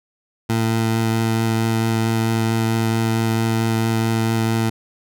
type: tone with vibrato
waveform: 20% pulse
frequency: 112.8 Hz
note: A2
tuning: 44 cents sharp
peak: -12 dBFS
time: 0.49-4.7 s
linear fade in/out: 10 ms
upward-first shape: triangle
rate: 4.5 Hz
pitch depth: 12 cents each way
effects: none